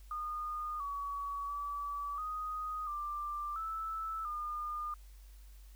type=tone with pitch steps; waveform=sine; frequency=1223 / 1132 / 1150 / 1247 / 1184 / 1314 / 1212 Hz; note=D#6 / C#6 / D6 / D#6 / D6 / E6 / D#6; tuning=-30 / +36 / -37 / +3 / +14 / -6 / -46 cents; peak=-36 dBFS; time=0.11-4.94 s; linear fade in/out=2 ms; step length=690 ms; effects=added 49 Hz sine -51 dBFS peak until 5.75 s + white hiss -66 dBFS RMS until 5.75 s